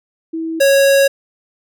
sine / square tone pair in turn, 324.8 / 551.6 Hz, E4 / C#5, -26 / -9 cents, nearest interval major sixth, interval 917 cents, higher second, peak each -19 / -9 dBFS, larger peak second, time 0.33-0.6 / 0.6-1.08 s, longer second, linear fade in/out 10 ms, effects none

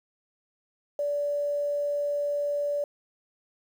sine tone, 579 Hz, D5, 25 cents flat, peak -25 dBFS, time 0.99-2.84 s, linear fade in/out 2 ms, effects 9-bit

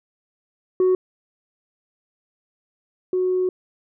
sine tone pair in turn, 370 / 368 Hz, F#4 / F#4, 0 / -9 cents, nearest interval unison, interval 9 cents, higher first, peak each -12 / -17 dBFS, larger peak first, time 0.8-0.95 / 3.13-3.49 s, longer second, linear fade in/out 2 ms, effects tanh soft clip ceiling -13 dBFS

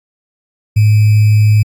sine tone with sample-and-hold, 106.4 Hz, G#2, 42 cents sharp, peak -5 dBFS, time 0.76-1.63 s, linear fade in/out 10 ms, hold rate 2450 Hz, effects AAC 64 kbps

